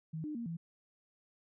sine tone with pitch steps, 159 / 302.4 / 234 / 166.4 Hz, D#3 / D#4 / A#3 / E3, +38 / -49 / +7 / +17 cents, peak -37 dBFS, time 0.13-0.57 s, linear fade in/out 10 ms, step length 110 ms, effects none

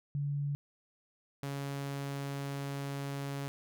sine / sawtooth tone pair in turn, 143.2 / 139.77 Hz, D3 / C#3, -43 / +15 cents, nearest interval unison, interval 42 cents, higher first, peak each -31 / -32 dBFS, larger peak first, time 0.15-0.55 / 1.43-3.48 s, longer second, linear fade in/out 0 ms, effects none

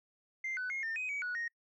sine tone with pitch steps, 2091 / 1499 / 2147 / 1807 / 2513 / 2269 / 1466 / 1865 Hz, C7 / F#6 / C7 / A6 / D#7 / C#7 / F#6 / A#6, -2 / +22 / +44 / +46 / +17 / +40 / -16 / 0 cents, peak -33 dBFS, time 0.44-1.48 s, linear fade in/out 5 ms, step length 130 ms, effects noise-tail reverb RT60 0.1 s tail -26 dB re dry + tanh soft clip ceiling -32 dBFS

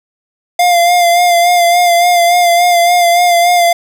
square tone with vibrato, 698.5 Hz, F5, in tune, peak -7 dBFS, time 0.59-3.73 s, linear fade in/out 5 ms, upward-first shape sine, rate 3.5 Hz, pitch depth 33 cents each way, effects none

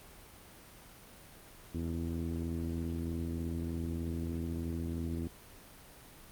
sawtooth tone with low-pass filter, 83.2 Hz, E2, 17 cents sharp, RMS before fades -36 dBFS, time 1.74-5.28 s, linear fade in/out 10 ms, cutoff 300 Hz, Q 3.2, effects pink hiss -54 dBFS RMS until 6.31 s + Opus 32 kbps

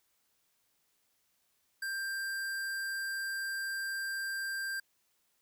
square tone, 1583 Hz, G6, 17 cents sharp, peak -35 dBFS, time 1.82-4.8 s, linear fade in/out 5 ms, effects white hiss -75 dBFS RMS until 5.41 s

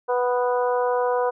harmonic tone, 246.9 Hz, B3, in tune, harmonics 2 / 3 / 4 / 5 / 6, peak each -21 / -27 / -26 / -34 / -35 dBFS, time 0.08-1.31 s, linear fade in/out 20 ms, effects none

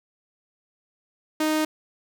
sawtooth tone, 310.1 Hz, D#4, 6 cents flat, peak -17 dBFS, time 1.4-1.65 s, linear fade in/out 5 ms, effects none

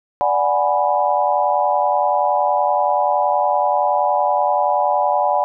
sine chord, G# half-diminished seventh, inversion second, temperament equal, 587.3 / 740 / 830.6 / 987.8 Hz, D5 / F#5 / G#5 / B5, 0 / 0 / 0 / 0 cents, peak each -20 / -19 / -19 / -21 dBFS, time 0.21-5.44 s, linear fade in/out 0 ms, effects none

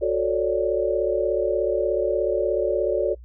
sine chord, D major seventh, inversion first, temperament just, 367.1 / 440.5 / 550.6 / 587.3 Hz, F#4 / A4 / C#5 / D5, -14 / +2 / -12 / 0 cents, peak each -25 dBFS, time 0.01-3.15 s, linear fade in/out 20 ms, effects noise-tail reverb RT60 0.1 s tail -25 dB re dry + added 60 Hz sine -40 dBFS peak until 3.24 s

